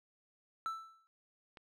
triangle tone with exponential decay, 1324 Hz, E6, 7 cents sharp, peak -31 dBFS, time 0.66-1.07 s, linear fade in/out 0 ms, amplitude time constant 87 ms
click, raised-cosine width 0.3 ms, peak -36 dBFS, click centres 1.572 s
effects none

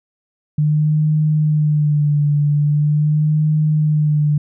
sine tone with vibrato, 150 Hz, D3, 37 cents sharp, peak -12 dBFS, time 0.58-4.38 s, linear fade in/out 5 ms, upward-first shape sine, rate 0.42 Hz, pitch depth 42 cents each way, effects none

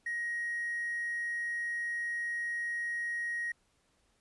triangle tone with hard clipping, 1885 Hz, A#6, 19 cents sharp, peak -33 dBFS, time 0.06-3.52 s, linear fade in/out 5 ms, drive 4 dB, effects pink hiss -72 dBFS RMS until 4.2 s + resampled to 24000 Hz

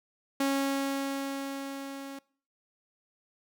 sawtooth tone with level ramp, 274.7 Hz, C#4, 16 cents flat, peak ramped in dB -21 to -36 dBFS, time 0.4-2.19 s, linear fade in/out 5 ms, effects noise-tail reverb RT60 0.5 s tail -24 dB re dry

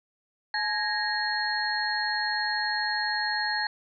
sine tone cluster, 854 / 1655 / 1862 / 4278 Hz, G#5 / G#6 / A#6 / C8, +48 / -6 / -2 / +38 cents, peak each -31 dBFS, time 0.54-3.67 s, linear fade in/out 2 ms, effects none

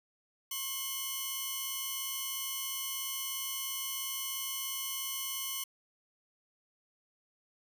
5% pulse tone pair together, 1073.6 / 2981 Hz, C6 / F#7, +44 / +12 cents, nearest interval octave + tritone, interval 1768 cents, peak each -28 dBFS, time 0.51-5.64 s, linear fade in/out 5 ms, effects none

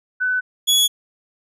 sine / sawtooth tone pair in turn, 1503 / 3374 Hz, F#6 / G#7, +27 / +27 cents, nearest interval octave + major second, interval 1400 cents, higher second, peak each -17 / -10 dBFS, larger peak second, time 0.2-0.41 / 0.67-0.88 s, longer neither, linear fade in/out 20 ms, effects resampled to 32000 Hz

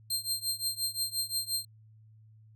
20% pulse tone with tremolo, 4175 Hz, C8, 5 cents flat, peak -21 dBFS, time 0.1-1.65 s, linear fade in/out 5 ms, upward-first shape triangle, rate 5.7 Hz, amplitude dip 95%, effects added 109 Hz sine -54 dBFS peak until 2.55 s

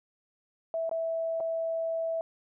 sine tone with dropouts, 656 Hz, E5, 9 cents flat, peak -28 dBFS, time 0.74-2.21 s, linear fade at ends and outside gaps 1 ms, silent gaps 0.894-0.913 / 1.402-1.406 s, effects none

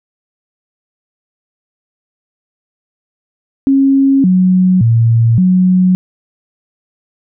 sine tone with pitch steps, 272.3 / 184.4 / 115.1 / 183.9 Hz, C#4 / F#3 / A#2 / F#3, -31 / -6 / -22 / -10 cents, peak -6 dBFS, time 3.67-5.95 s, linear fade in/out 0 ms, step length 570 ms, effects none

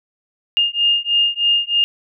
sine beating tone pair, 2825 / 2828.2 Hz, F7 / F7, +19 / +21 cents, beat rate 3.2 Hz, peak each -17 dBFS, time 0.57-1.84 s, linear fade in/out 0 ms, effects none

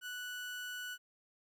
30% pulse tone, 1480 Hz, F#6, in tune, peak -38 dBFS, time 0.01-0.98 s, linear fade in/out 50 ms, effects 13-bit

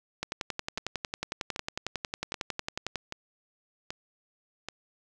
two click trains, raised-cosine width 0.2 ms, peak -14 / -18 dBFS, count 31 / 6, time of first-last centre 0.23-2.957 / 0.78-4.686 s, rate 11 / 1.28 Hz, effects none

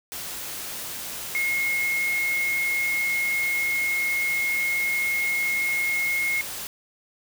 sine tone in noise, 2158 Hz, C#7, 47 cents flat, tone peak -22 dBFS, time 1.35-6.41 s, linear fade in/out 0 ms, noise white, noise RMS -34 dBFS, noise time 0.12-6.67 s, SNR +9 dB, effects none

